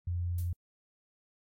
sine tone, 87.5 Hz, F2, 4 cents sharp, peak -30 dBFS, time 0.07-0.53 s, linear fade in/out 5 ms
violet noise with exponential decay, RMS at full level -42 dBFS, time 0.38-0.56 s, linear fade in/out 5 ms, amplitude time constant 39 ms
effects AAC 48 kbps

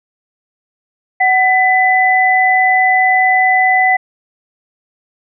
sine tone pair together, 749.2 / 2000 Hz, F#5 / B6, +21 / +21 cents, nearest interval octave + perfect fourth, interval 1700 cents, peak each -11 dBFS, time 1.2-3.97 s, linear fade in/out 10 ms, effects none

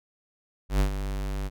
square tone with ADSR envelope, 48.98 Hz, G1, 1 cent flat, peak -19 dBFS, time 0.69-1.5 s, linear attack 110 ms, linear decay 96 ms, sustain -10 dB, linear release 36 ms, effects none

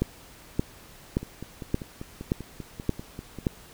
two click trains, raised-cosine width 3 ms, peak -23 / -10 dBFS, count 12 / 7, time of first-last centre 1.23-3.387 / 0.02-3.468 s, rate 5.1 / 1.74 Hz, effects pink hiss -50 dBFS RMS until 3.73 s

